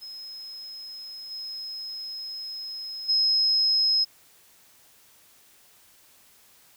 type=tone with level steps; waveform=sine; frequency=5130 Hz; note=E8; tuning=48 cents flat; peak=-37 / -33 / -19 dBFS; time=0.01-4.05 s; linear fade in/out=20 ms; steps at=1.3 / 3.08 s; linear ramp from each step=20 ms; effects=white hiss -57 dBFS RMS until 6.76 s